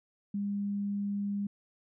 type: tone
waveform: sine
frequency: 202 Hz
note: G#3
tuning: 48 cents flat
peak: -30 dBFS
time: 0.34-1.47 s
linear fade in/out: 5 ms
effects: none